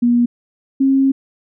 sine tone pair in turn, 240 / 269.9 Hz, B3 / C#4, -49 / -46 cents, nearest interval major second, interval 203 cents, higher second, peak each -10 dBFS, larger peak neither, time 0.02-0.26 / 0.8-1.12 s, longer second, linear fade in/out 10 ms, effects none

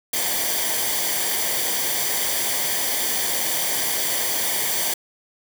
white noise with comb filter, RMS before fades -23 dBFS, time 0.13-4.94 s, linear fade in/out 5 ms, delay 0.75 ms, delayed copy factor -0.65, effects none

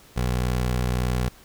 20% pulse tone, 61.74 Hz, B1, in tune, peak -17 dBFS, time 0.16-1.29 s, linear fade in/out 10 ms, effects pink hiss -51 dBFS RMS until 1.44 s

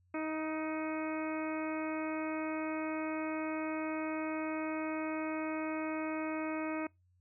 harmonic tone with a mistuned harmonic, 314 Hz, D#4, 16 cents sharp, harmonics 1 / 2 / 3 / 4 / 5 / 6 / 7 / 8, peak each -36 / -41 / -45 / -45 / -49 / -52 / -47 / -49 dBFS, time 0.14-6.87 s, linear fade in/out 5 ms, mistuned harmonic 5, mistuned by -27 cents, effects noise-tail reverb RT60 0.2 s tail -26 dB re dry + added 90 Hz sine -67 dBFS peak until 7.2 s

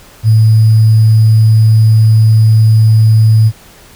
sine tone with sample-and-hold, 110 Hz, A2, in tune, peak -3 dBFS, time 0.23-3.52 s, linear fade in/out 50 ms, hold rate 4900 Hz, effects pink hiss -39 dBFS RMS until 3.95 s

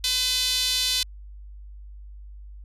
sawtooth tone with high-pass filter, 505 Hz, B4, 39 cents sharp, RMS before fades -24 dBFS, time 0.04-1.03 s, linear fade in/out 2 ms, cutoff 3800 Hz, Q 3, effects added 50 Hz sine -39 dBFS peak until 2.64 s + resampled to 32000 Hz

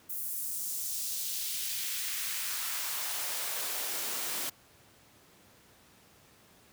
white noise with high-pass filter sweep, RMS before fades -35 dBFS, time 0.09-4.5 s, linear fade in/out 10 ms, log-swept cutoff 12000 to 210 Hz, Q 1, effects pink hiss -60 dBFS RMS until 6.72 s + high-pass 80 Hz 12 dB/octave

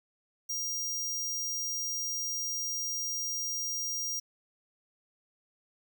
45% pulse tone, 5700 Hz, F8, 34 cents sharp, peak -32 dBFS, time 0.49-4.2 s, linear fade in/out 10 ms, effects none

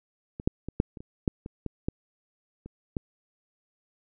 clicks, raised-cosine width 3 ms, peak -23 / -9 / -21 / -8 / -28 / -29 / -10 / -24 / -19 / -14 / -29 / -16 dBFS, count 12, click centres 0.399 / 0.475 / 0.686 / 0.801 / 0.972 / 1.005 / 1.278 / 1.461 / 1.663 / 1.885 / 2.66 / 2.968 s, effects none

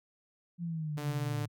sine linear sweep, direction down, 174.61 to 110 Hz, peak -33 dBFS, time 0.58-1.48 s, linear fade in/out 50 ms
sawtooth tone, 147.7 Hz, D3, 10 cents sharp, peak -31 dBFS, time 0.97-1.46 s, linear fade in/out 10 ms
effects none

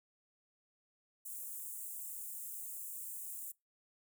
white high-pass noise, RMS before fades -45 dBFS, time 1.25-3.52 s, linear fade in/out 10 ms, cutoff 7400 Hz, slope 48 dB/octave, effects noise-tail reverb RT60 0.2 s tail -23 dB re dry

